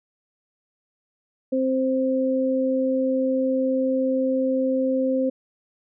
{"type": "tone pair together", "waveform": "sine", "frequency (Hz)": [262.7, 523.3], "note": ["C4", "C5"], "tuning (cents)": [7, 0], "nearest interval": "octave", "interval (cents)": 1193, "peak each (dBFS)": -22, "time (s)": [1.52, 5.3], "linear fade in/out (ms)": 10, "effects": []}